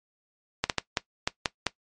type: clicks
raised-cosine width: 0.2 ms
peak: -6 dBFS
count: 7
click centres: 0.64 / 0.698 / 0.783 / 0.972 / 1.275 / 1.458 / 1.667 s
effects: noise-tail reverb RT60 0.1 s tail -18 dB re dry + MP3 48 kbps